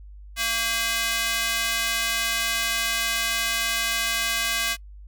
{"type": "tone with high-pass filter", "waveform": "square", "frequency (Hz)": 228.3, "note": "A#3", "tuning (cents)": -36, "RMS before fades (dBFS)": -25, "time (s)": [0.36, 4.77], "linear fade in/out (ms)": 50, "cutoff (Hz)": 2000, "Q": 0.94, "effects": ["noise-tail reverb RT60 0.1 s tail -26 dB re dry", "added 50 Hz sine -40 dBFS peak until 5.07 s"]}